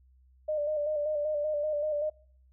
sine tone with vibrato, 600 Hz, D5, 37 cents sharp, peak -27 dBFS, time 0.48-2.1 s, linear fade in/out 10 ms, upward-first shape square, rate 5.2 Hz, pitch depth 38 cents each way, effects noise-tail reverb RT60 0.5 s tail -23 dB re dry + added 64 Hz sine -58 dBFS peak until 2.52 s

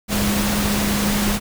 sine tone in noise, 205.2 Hz, G#3, 21 cents flat, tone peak -20 dBFS, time 0.08-1.4 s, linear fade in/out 50 ms, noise pink, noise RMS -22 dBFS, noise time 0.08-1.4 s, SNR -1 dB, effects none

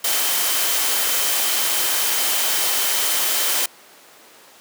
sine tone in noise, 3090 Hz, G7, 26 cents flat, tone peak -31 dBFS, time 0.04-3.66 s, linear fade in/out 5 ms, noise white, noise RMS -20 dBFS, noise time 0.04-3.66 s, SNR -14 dB, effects pink hiss -46 dBFS RMS until 4.6 s + high-pass 400 Hz 12 dB/octave

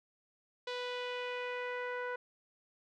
sawtooth tone with low-pass filter sweep, 493.9 Hz, B4, in tune, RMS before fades -39 dBFS, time 0.67-2.16 s, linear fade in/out 5 ms, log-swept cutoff 3900 to 1600 Hz, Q 2.3, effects none

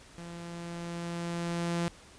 sawtooth tone with level ramp, 170.9 Hz, F3, 37 cents flat, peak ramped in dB -38 to -24 dBFS, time 0.18-1.88 s, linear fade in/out 0 ms, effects pink hiss -54 dBFS RMS until 2.18 s + resampled to 22050 Hz

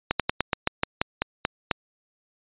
slowing click train, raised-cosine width 0.3 ms, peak -5 dBFS, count 11, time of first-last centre 0.11-1.713 s, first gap 87 ms, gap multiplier 1.13, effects resampled to 8000 Hz

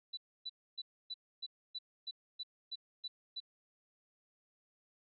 sine tone bursts, 3970 Hz, B7, 8 cents sharp, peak -39 dBFS, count 11, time 0.13-3.403 s, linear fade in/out 10 ms, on 43 ms, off 280 ms, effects none

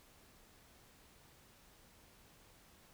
silence, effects pink hiss -64 dBFS RMS until 2.93 s

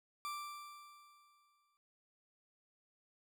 40% pulse tone with exponential decay, 1174.7 Hz, D6, in tune, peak -38 dBFS, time 0.25-1.77 s, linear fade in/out 0 ms, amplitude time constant 330 ms, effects none

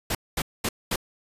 pink noise bursts, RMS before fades -26 dBFS, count 4, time 0.1-0.96 s, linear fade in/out 5 ms, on 50 ms, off 220 ms, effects resampled to 32000 Hz

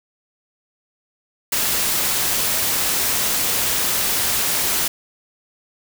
white noise, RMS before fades -20 dBFS, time 1.52-4.88 s, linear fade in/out 5 ms, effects none

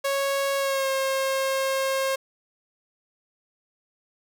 sawtooth tone with pitch glide, 552 to 536 Hz, C#5 to C5, -7 to +42 cents, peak -19 dBFS, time 0.04-2.16 s, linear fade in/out 10 ms, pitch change -51 cents, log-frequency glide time 0.57-0.89 s, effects none

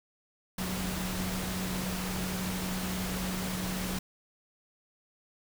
sine tone in noise, 185 Hz, F#3, in tune, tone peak -34 dBFS, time 0.58-3.99 s, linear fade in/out 5 ms, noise pink, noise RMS -36 dBFS, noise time 0.58-3.99 s, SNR -1 dB, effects none

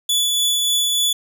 sawtooth tone with tremolo, 3444 Hz, A7, 38 cents flat, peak -12 dBFS, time 0.09-1.13 s, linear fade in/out 5 ms, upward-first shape triangle, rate 3.4 Hz, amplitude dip 25%, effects none

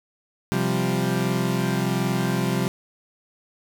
30% pulse chord, C suspended fourth, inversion none, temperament equal, 130.81 / 174.61 / 196 Hz, C3 / F3 / G3, 0 / 0 / 0 cents, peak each -23 dBFS, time 0.52-2.68 s, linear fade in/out 0 ms, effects none

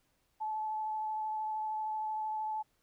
sine tone with vibrato, 865 Hz, A5, 30 cents flat, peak -33 dBFS, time 0.4-2.63 s, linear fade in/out 20 ms, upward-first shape sine, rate 13 Hz, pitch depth 12 cents each way, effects pink hiss -75 dBFS RMS until 2.82 s

